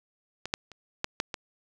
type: clicks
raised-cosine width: 0.2 ms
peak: -17 / -9 / -29 / -10 / -9 / -16 dBFS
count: 6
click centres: 0.456 / 0.539 / 0.717 / 1.044 / 1.201 / 1.342 s
effects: none